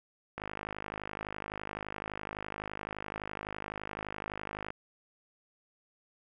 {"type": "click train", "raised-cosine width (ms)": 0.5, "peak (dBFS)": -22, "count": 225, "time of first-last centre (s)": [0.38, 4.704], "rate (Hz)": 51.8, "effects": []}